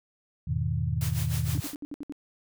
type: chord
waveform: sine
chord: E major seventh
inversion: none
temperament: equal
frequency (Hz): 82.41 / 103.83 / 123.47 / 155.56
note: E2 / G#2 / B2 / D#3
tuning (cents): 0 / 0 / 0 / 0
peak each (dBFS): -31 / -32 / -30 / -31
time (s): 0.47-1.61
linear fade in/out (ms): 10
type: noise with tremolo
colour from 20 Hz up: white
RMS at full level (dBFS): -36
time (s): 1.01-1.75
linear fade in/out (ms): 2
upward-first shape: sine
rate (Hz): 6.5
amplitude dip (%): 75
type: tone bursts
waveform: sine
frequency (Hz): 290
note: D4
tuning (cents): -22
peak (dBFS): -33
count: 7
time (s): 1.55-2.123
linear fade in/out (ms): 0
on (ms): 27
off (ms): 64
effects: none